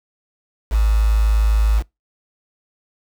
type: tone with quantisation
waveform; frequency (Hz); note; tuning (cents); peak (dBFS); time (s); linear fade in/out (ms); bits
sine; 53.8; A1; -38; -12; 0.7-1.83; 50; 5
effects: noise-tail reverb RT60 0.2 s tail -25 dB re dry